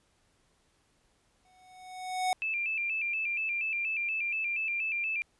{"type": "tone with exponential growth", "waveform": "square", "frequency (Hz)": 740, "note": "F#5", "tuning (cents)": 0, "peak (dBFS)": -25, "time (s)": [1.45, 2.33], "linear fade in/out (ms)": 1, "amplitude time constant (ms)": 190}
{"type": "tone with vibrato", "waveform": "sine", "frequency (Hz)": 2500, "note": "D#7", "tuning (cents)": 8, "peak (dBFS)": -29, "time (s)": [2.42, 5.22], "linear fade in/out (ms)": 0, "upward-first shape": "square", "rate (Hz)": 4.2, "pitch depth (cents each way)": 83}
{"effects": ["pink hiss -70 dBFS RMS until 5.39 s", "resampled to 24000 Hz"]}